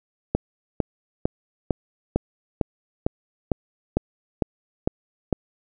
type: click train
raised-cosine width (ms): 2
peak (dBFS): -6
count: 12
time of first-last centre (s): 0.35-5.327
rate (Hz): 2.21
effects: none